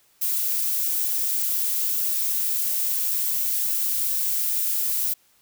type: noise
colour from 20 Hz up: violet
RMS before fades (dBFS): -24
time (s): 0.21-5.14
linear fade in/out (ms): 10
effects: white hiss -61 dBFS RMS until 5.41 s